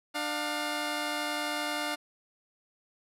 10% pulse tone pair together, 298.3 / 709.5 Hz, D4 / F5, +27 / +27 cents, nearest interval octave + minor third, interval 1500 cents, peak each -25 / -25 dBFS, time 0.14-1.96 s, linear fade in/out 20 ms, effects low-pass 12000 Hz 12 dB/octave

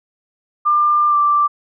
sine tone with pitch glide, 1195 to 1174.5 Hz, D6 to D6, +30 to 0 cents, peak -11 dBFS, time 0.65-1.48 s, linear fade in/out 20 ms, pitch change -30 cents, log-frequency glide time 1.08-1.16 s, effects none

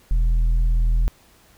triangle tone with tanh clipping, 41.04 Hz, E1, 7 cents flat, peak -16 dBFS, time 0.11-1.08 s, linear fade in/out 0 ms, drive 9 dB, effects pink hiss -54 dBFS RMS until 1.57 s

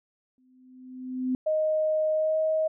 sine tone with exponential growth, 255.8 Hz, C4, 39 cents flat, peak -22 dBFS, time 0.38-1.35 s, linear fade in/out 1 ms, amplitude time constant 210 ms
sine tone with pitch glide, 622.3 to 630.6 Hz, D#5 to D#5, 0 to +23 cents, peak -22 dBFS, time 1.46-2.68 s, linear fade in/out 10 ms, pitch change +23 cents, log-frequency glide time 2.13-2.39 s
effects none

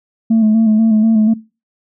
sine tone with vibrato, 220 Hz, A3, in tune, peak -6 dBFS, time 0.3-1.34 s, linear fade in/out 10 ms, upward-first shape square, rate 4.1 Hz, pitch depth 37 cents each way, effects noise-tail reverb RT60 0.3 s tail -21 dB re dry + tanh soft clip ceiling -6 dBFS

